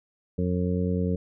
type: harmonic tone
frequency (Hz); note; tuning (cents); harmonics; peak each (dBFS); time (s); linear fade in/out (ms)
89.9; F#2; -49; 1 / 2 / 3 / 4 / 5 / 6; -28 / -26 / -33 / -40 / -31 / -38; 0.38-1.16; 5
effects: none